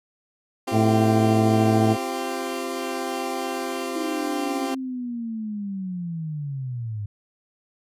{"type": "chord", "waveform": "20% pulse", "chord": "C suspended fourth", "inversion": "none", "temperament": "equal with one note detuned", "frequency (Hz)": [261.6, 343.4, 392], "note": ["C4", "F4", "G4"], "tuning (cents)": [0, -29, 0], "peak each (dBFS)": -26, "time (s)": [0.67, 4.75], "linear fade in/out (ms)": 10}
{"type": "harmonic tone", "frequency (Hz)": 110, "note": "A2", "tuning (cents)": 0, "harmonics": [1, 2, 3, 4, 6, 7], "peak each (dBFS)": [-21, -21, -23, -27, -27, -26], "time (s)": [0.71, 1.97], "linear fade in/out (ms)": 50}
{"type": "linear sweep", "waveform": "sine", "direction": "down", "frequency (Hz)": [322.9, 100.5], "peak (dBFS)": -27, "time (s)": [3.95, 7.06], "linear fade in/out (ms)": 5}
{"effects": ["resampled to 32000 Hz"]}